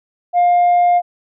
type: tone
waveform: sine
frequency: 706 Hz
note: F5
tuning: 19 cents sharp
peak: -7 dBFS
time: 0.33-1.02 s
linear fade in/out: 50 ms
effects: tanh soft clip ceiling -8 dBFS